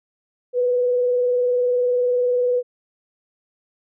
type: tone with vibrato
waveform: sine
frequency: 493.9 Hz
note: B4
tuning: in tune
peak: -16 dBFS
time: 0.53-2.63 s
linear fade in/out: 50 ms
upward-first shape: sine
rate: 20 Hz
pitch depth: 26 cents each way
effects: none